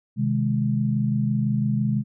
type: chord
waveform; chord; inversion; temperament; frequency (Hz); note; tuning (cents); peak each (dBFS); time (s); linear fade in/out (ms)
sine; Ab major; first; just; 129.78 / 155.74 / 207.7; C3 / Eb3 / Ab3; -14 / +2 / 0; -23 / -28 / -23; 0.16-2.04; 50
effects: none